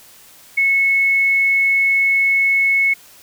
sine tone, 2196 Hz, C#7, 17 cents flat, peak -12 dBFS, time 0.57-2.94 s, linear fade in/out 10 ms, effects white hiss -45 dBFS RMS until 3.22 s

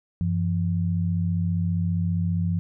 sine tone pair together, 95.02 / 170 Hz, F#2 / F3, +47 / -46 cents, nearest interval minor seventh, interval 1007 cents, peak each -24 dBFS, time 0.21-2.59 s, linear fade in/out 0 ms, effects none

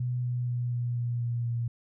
sine tone with pitch steps, 123.9 / 122.9 / 121.91 / 120.93 / 119.96 / 118.99 / 118.03 Hz, B2 / B2 / B2 / B2 / B2 / A#2 / A#2, +6 / -8 / -22 / -36 / -50 / +36 / +22 cents, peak -27 dBFS, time 0-1.68 s, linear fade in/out 5 ms, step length 240 ms, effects none

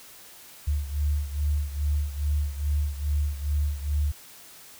sine beating tone pair, 72.6 / 75 Hz, D2 / D2, -19 / +37 cents, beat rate 2.4 Hz, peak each -25 / -29 dBFS, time 0.67-4.12 s, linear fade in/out 10 ms, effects white hiss -48 dBFS RMS until 4.79 s

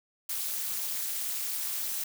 blue noise with amplitude modulation, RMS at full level -29 dBFS, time 0.29-2.04 s, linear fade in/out 5 ms, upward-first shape sine, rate 263 Hz, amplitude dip 95%, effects none

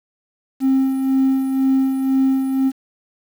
triangle tone with tremolo, 266.2 Hz, C4, 30 cents sharp, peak -9 dBFS, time 0.6-2.72 s, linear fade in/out 50 ms, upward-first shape sine, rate 2 Hz, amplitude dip 55%, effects tanh soft clip ceiling -8 dBFS + 7-bit

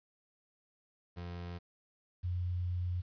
30% pulse / sine tone pair in turn, 87.31 / 89.14 Hz, F2 / F2, 0 / +36 cents, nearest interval unison, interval 36 cents, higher second, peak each -38 / -32 dBFS, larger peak second, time 1.16-1.59 / 2.23-3.02 s, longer second, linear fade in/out 20 ms, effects resampled to 11025 Hz + 11-bit

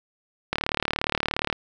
click train, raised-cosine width 0.3 ms, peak -7 dBFS, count 38, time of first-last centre 0.53-1.527 s, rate 37.1 Hz, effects none

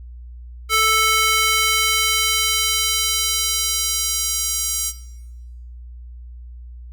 square tone with high-pass filter sweep, 440 Hz, A4, in tune, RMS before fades -19 dBFS, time 0.69-4.93 s, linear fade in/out 50 ms, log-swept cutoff 1500 to 6700 Hz, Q 1.1, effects noise-tail reverb RT60 1.0 s tail -17 dB re dry + added 60 Hz sine -34 dBFS peak until 6.92 s

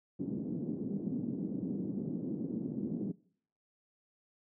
pink band-pass noise, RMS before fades -37 dBFS, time 0.19-3.12 s, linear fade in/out 10 ms, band 180 to 310 Hz, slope 24 dB/octave, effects noise-tail reverb RT60 0.6 s tail -23 dB re dry

